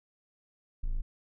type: tone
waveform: triangle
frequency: 27.5 Hz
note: A0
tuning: in tune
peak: -26 dBFS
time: 0.83-1.02 s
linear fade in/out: 10 ms
effects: none